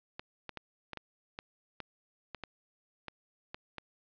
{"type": "clicks", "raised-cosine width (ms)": 0.3, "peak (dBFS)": -24, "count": 12, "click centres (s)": [0.195, 0.493, 0.573, 0.933, 0.973, 1.389, 1.803, 2.347, 2.437, 3.083, 3.545, 3.783], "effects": ["resampled to 11025 Hz", "11-bit"]}